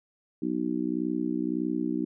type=harmonic tone; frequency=61.74 Hz; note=B1; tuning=in tune; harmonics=3 / 4 / 5 / 6; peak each=-35 / -31 / -29 / -36 dBFS; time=0.42-2.05 s; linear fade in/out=5 ms; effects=none